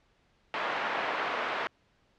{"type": "band-pass noise", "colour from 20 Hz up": "pink", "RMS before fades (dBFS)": -32, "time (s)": [0.54, 1.67], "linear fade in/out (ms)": 0, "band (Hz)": [670, 2200], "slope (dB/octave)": 12, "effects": ["pink hiss -68 dBFS RMS until 2.18 s", "low-pass 4000 Hz 12 dB/octave"]}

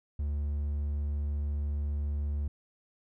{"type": "tone", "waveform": "triangle", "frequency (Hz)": 72.8, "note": "D2", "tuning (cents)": -15, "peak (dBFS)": -27, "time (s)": [0.19, 2.48], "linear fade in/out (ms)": 5, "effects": []}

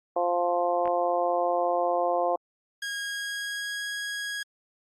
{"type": "harmonic tone", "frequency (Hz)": 175.1, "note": "F3", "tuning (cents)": 5, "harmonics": [2, 3, 4, 5, 6], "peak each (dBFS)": [-33, -27, -26, -33, -33], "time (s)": [0.16, 2.36], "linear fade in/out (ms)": 5}
{"type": "clicks", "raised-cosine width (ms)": 0.5, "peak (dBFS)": -24, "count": 2, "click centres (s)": [0.856, 0.876]}
{"type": "tone with pitch glide", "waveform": "sawtooth", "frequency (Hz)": [1636, 1653.1], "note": ["G#6", "G#6"], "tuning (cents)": [-26, -8], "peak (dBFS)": -27, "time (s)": [2.82, 4.43], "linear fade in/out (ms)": 5, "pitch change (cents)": 18, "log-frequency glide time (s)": [3.02, 3.84]}
{"effects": ["low-pass 10000 Hz 12 dB/octave", "Opus 32 kbps"]}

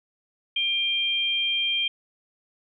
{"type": "tone pair together", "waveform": "sine", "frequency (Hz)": [2400, 3180], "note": ["D7", "G7"], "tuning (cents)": [37, 24], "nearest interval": "perfect fourth", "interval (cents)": 487, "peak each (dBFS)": [-28, -23], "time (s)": [0.56, 1.88], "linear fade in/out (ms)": 5, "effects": []}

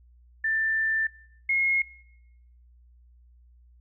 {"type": "tone pair in turn", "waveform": "sine", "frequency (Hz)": [1777, 2158], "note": ["A6", "C#7"], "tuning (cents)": [17, -47], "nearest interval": "minor third", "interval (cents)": 336, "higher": "second", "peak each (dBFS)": [-23, -21], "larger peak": "second", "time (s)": [[0.44, 1.07], [1.49, 1.82]], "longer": "first", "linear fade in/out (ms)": 5, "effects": ["noise-tail reverb RT60 0.9 s tail -23 dB re dry", "added 60 Hz sine -53 dBFS peak until 3.8 s"]}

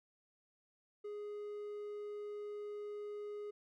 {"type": "tone", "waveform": "triangle", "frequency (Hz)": 415.3, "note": "G#4", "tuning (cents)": 0, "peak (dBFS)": -40, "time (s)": [1.04, 3.51], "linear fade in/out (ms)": 10, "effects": []}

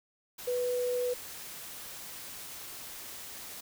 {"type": "tone in noise", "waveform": "sine", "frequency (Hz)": 493.9, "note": "B4", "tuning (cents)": 0, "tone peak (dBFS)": -28, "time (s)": [0.47, 1.14], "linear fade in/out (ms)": 10, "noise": "white", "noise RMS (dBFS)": -44, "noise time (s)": [0.38, 3.61], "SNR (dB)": 13, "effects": []}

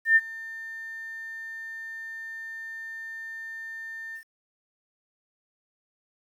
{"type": "tone with ADSR envelope", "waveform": "sine", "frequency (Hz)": 1800, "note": "A6", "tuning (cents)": 39, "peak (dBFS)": -13, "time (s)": [0.05, 4.24], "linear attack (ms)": 110, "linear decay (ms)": 39, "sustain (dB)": -22, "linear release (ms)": 88, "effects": ["9-bit"]}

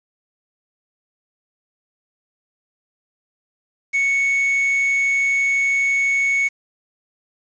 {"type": "tone", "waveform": "triangle", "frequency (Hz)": 2217, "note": "C#7", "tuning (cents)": 0, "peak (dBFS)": -14, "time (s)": [3.93, 6.49], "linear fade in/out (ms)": 20, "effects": ["resampled to 16000 Hz", "7-bit"]}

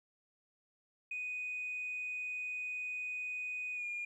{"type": "tone with pitch glide", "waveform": "sine", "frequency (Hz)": [2489, 2421], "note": ["D#7", "D#7"], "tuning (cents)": [0, -48], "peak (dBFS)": -36, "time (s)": [1.11, 4.05], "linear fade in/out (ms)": 5, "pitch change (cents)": -48, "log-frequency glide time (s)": [3.73, 3.86], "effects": ["tanh soft clip ceiling -33 dBFS", "13-bit"]}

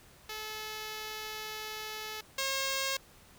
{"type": "tone pair in turn", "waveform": "5% pulse", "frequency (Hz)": [431.7, 539.5], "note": ["A4", "C#5"], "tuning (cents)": [-33, -47], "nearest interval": "major third", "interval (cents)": 386, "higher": "second", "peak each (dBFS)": [-27, -19], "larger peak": "second", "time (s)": [[0.29, 2.21], [2.38, 2.97]], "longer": "first", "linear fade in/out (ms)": 5, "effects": ["pink hiss -58 dBFS RMS until 3.38 s"]}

